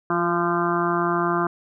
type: harmonic tone with a mistuned harmonic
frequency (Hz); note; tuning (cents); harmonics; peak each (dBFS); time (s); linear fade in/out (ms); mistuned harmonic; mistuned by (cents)
172.2; F3; -24; 1 / 2 / 4 / 5 / 6 / 7 / 8 / 9; -28 / -24 / -28 / -34 / -27 / -26 / -30 / -33; 0.1-1.47; 2; 2; +17
effects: none